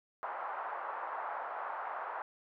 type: band-pass noise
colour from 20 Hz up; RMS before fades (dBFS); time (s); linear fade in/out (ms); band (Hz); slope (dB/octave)
pink; -40; 0.23-2.22; 0; 740 to 1300; 24
effects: none